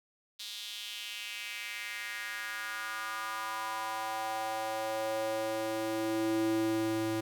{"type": "tone with high-pass filter sweep", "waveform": "square", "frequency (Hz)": 110.2, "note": "A2", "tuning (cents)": 3, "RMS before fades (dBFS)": -35, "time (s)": [0.39, 7.21], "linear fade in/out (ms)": 10, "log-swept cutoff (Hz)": [3800, 240], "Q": 3.2, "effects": []}